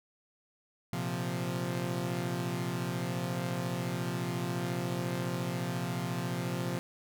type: chord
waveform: sawtooth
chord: Bb suspended second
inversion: none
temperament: equal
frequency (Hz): 116.54 / 130.81 / 174.61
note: Bb2 / C3 / F3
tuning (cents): 0 / 0 / 0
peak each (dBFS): -35 / -32 / -31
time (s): 0.93-6.79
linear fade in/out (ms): 0
effects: none